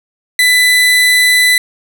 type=tone; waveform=30% pulse; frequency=1995 Hz; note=B6; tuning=17 cents sharp; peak=-4 dBFS; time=0.39-1.58 s; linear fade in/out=2 ms; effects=none